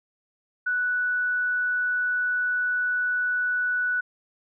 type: tone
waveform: sine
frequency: 1480 Hz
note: F#6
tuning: in tune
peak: -22 dBFS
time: 0.66-4.01 s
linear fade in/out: 10 ms
effects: none